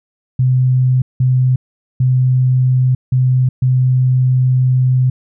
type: tone bursts at uneven times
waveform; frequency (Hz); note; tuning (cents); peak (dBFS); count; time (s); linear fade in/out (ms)
sine; 128.1; C3; -36; -9; 5; 0.39-1.02 / 1.2-1.56 / 2-2.95 / 3.12-3.49 / 3.62-5.1; 5
effects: none